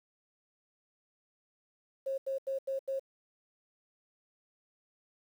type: tone bursts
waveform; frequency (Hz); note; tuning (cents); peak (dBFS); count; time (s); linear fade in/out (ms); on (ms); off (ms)
sine; 539; C#5; -49; -31; 5; 2.06-2.996; 10; 120; 84
effects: 10-bit